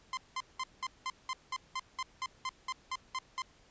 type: tone bursts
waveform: sawtooth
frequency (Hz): 1039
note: C6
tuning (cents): -12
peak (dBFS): -30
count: 15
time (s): 0.13-3.42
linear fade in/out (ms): 2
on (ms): 42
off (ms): 190
effects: pink hiss -63 dBFS RMS until 3.7 s + resampled to 16000 Hz

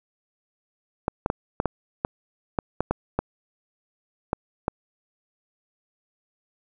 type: clicks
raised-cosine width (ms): 1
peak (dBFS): -8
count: 12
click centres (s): 1.081 / 1.261 / 1.301 / 1.601 / 1.657 / 2.049 / 2.588 / 2.806 / 2.91 / 3.19 / 4.331 / 4.681
effects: none

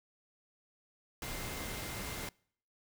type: tone in noise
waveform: sine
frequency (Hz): 2093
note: C7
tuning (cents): 0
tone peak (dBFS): -50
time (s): 1.22-2.29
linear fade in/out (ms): 2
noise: pink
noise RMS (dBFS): -41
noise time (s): 1.22-2.29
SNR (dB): -12
effects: noise-tail reverb RT60 0.6 s tail -26 dB re dry

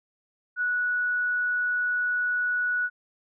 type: tone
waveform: sine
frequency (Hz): 1470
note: F#6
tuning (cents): -12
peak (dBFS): -23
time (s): 0.56-2.9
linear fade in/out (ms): 50
effects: none

